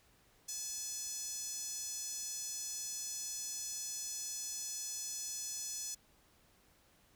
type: tone with high-pass filter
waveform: sawtooth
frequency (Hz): 858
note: A5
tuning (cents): -44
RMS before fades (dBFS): -42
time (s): 0.48-5.95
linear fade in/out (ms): 10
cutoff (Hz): 6200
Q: 3.8
effects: pink hiss -68 dBFS RMS until 7.15 s